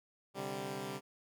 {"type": "chord", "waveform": "10% pulse", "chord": "C suspended second", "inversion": "none", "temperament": "equal", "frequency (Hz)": [130.81, 146.83, 196], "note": ["C3", "D3", "G3"], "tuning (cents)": [0, 0, 0], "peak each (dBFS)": [-36, -37, -34], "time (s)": [0.34, 1.01], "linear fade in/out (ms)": 50, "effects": []}